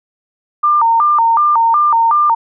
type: tone with vibrato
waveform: sine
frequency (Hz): 1046.5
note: C6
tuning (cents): 0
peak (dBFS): -8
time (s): 0.63-2.35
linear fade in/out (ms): 10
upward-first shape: square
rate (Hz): 2.7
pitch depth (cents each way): 230
effects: none